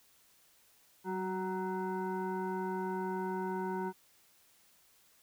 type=tone with frequency modulation; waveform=sine; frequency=372.1 Hz; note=F#4; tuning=10 cents sharp; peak=-33 dBFS; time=1.04-3.93 s; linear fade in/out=50 ms; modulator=561 Hz; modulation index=1.3; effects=white hiss -66 dBFS RMS until 5.22 s